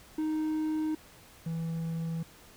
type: tone pair in turn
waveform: triangle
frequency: 311.1 / 164.32 Hz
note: D#4 / E3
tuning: 0 / -5 cents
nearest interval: major seventh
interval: 1105 cents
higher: first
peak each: -26 / -29 dBFS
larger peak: first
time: 0.18-0.95 / 1.46-2.23 s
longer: neither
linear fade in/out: 5 ms
effects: pink hiss -55 dBFS RMS until 2.56 s